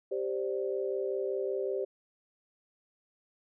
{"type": "chord", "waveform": "sine", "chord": "G suspended fourth", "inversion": "none", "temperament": "just", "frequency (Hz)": [392, 522.7, 588], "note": ["G4", "C5", "D5"], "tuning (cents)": [0, -2, 2], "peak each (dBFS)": [-32, -35, -38], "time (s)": [0.11, 1.85], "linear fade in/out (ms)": 10, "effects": []}